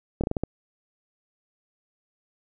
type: slowing click train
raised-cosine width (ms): 2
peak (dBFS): -12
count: 6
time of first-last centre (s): 0.21-0.436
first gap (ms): 27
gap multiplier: 1.26
effects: none